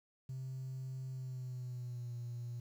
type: tone with pitch glide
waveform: triangle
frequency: 130.81 to 119.95 Hz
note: C3 to A#2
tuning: 0 to +50 cents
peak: -37 dBFS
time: 0.29-2.6 s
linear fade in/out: 5 ms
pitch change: -150 cents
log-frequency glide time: 1.09-2.14 s
effects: tanh soft clip ceiling -37 dBFS + 11-bit